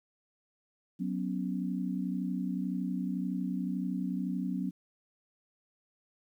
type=chord; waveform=sine; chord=F# suspended fourth; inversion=none; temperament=equal with one note detuned; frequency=185 / 246.9 / 278.6 Hz; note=F#3 / B3 / C#4; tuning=0 / 0 / +9 cents; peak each=-33 / -36 / -37 dBFS; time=0.99-4.71 s; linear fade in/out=20 ms; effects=11-bit